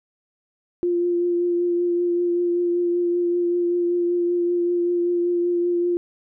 sine tone with vibrato, 349.1 Hz, F4, 1 cent flat, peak -18 dBFS, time 0.83-5.97 s, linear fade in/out 0 ms, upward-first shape triangle, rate 5.2 Hz, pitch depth 19 cents each way, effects none

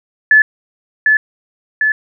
sine tone with echo, 1729 Hz, A6, 31 cents flat, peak -4 dBFS, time 0.31-0.42 s, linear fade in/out 2 ms, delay 750 ms, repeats 2, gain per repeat -3 dB, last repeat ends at 1.92 s, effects none

